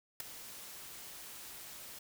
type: noise with ADSR envelope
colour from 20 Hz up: white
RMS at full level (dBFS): -34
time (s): 0.2-1.99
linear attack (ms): 3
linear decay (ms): 7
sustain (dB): -15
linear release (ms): 7
effects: none